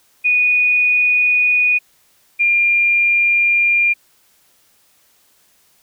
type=tone pair in turn; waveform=sine; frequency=2469 / 2400 Hz; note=D#7 / D7; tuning=-14 / +37 cents; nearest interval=unison; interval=49 cents; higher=first; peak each=-11 / -11 dBFS; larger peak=neither; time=0.24-1.79 / 2.39-3.94 s; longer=neither; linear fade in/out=20 ms; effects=white hiss -56 dBFS RMS until 5.82 s